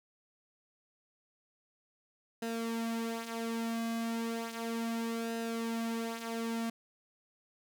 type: tone with flanger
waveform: sawtooth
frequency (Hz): 229.1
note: A#3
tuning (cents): -30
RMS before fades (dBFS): -36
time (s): 2.42-6.7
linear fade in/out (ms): 5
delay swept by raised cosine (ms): 0.89 to 6.59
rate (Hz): 0.34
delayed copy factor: -0.6
effects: none